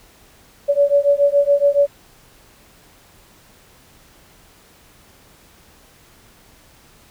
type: beating tone pair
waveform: sine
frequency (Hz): 566 / 573.1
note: C#5 / D5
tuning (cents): +36 / -42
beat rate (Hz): 7.1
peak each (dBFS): -15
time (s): 0.68-1.87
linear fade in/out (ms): 20
effects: pink hiss -50 dBFS RMS until 7.1 s